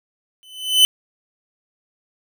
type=tone with exponential growth; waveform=45% pulse; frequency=3025 Hz; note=F#7; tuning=38 cents sharp; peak=-6 dBFS; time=0.43-0.85 s; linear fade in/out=0 ms; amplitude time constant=90 ms; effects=none